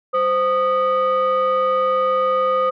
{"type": "tone pair together", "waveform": "sine", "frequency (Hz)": [518.8, 1234], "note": ["C5", "D#6"], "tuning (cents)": [-15, -15], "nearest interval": "octave + minor third", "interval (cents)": 1500, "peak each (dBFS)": -16, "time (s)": [0.13, 2.71], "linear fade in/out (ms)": 20, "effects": ["tanh soft clip ceiling -12 dBFS"]}